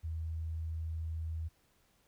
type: tone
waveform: sine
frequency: 80.7 Hz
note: E2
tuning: 36 cents flat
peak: -35 dBFS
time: 0.03-1.49 s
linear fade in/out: 20 ms
effects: pink hiss -71 dBFS RMS until 2.07 s